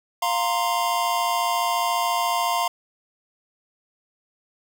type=chord; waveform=square; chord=F suspended fourth; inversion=none; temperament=equal; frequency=698.5 / 932.3 / 1046.5 Hz; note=F5 / Bb5 / C6; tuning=0 / 0 / 0 cents; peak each=-26 dBFS; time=0.22-2.68 s; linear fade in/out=5 ms; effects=none